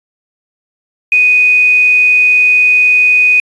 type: tone with quantisation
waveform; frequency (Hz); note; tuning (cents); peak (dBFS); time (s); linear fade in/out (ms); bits
sine; 2489; D#7; 0; -5; 1.12-3.4; 2; 5
effects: resampled to 22050 Hz